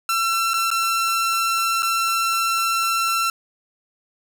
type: tone with dropouts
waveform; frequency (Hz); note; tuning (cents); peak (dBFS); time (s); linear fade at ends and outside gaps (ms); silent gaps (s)
sawtooth; 1348; E6; +38; -15; 0.09-3.3; 2; 0.535-0.54 / 0.704-0.713 / 1.823-1.829
effects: none